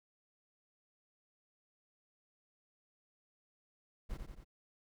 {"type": "noise with echo", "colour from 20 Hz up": "brown", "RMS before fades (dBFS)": -40, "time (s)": [4.09, 4.18], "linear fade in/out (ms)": 20, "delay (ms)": 89, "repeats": 3, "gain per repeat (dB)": -4, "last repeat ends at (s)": 4.447, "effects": []}